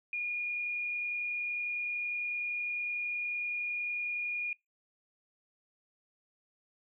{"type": "tone with frequency modulation", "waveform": "sine", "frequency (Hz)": 2434, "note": "D#7", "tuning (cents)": -39, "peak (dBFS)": -32, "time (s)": [0.13, 4.53], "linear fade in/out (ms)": 2, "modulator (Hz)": 30.9, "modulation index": 0.74, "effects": ["noise-tail reverb RT60 0.2 s tail -25 dB re dry"]}